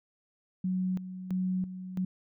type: tone with tremolo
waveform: sine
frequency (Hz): 185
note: F#3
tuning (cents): 0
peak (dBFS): -27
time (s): 0.64-2.05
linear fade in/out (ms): 5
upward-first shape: square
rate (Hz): 1.5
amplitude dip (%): 70
effects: none